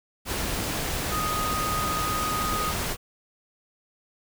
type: tone in noise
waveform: sine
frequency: 1244.5 Hz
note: D#6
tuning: in tune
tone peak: -27 dBFS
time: 1.1-2.74 s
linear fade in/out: 50 ms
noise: pink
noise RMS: -29 dBFS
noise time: 0.25-2.97 s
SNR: -1 dB
effects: none